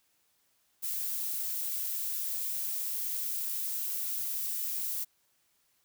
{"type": "noise", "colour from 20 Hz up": "violet", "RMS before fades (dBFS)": -34, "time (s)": [0.82, 5.05], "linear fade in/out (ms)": 20, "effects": ["white hiss -72 dBFS RMS until 5.84 s"]}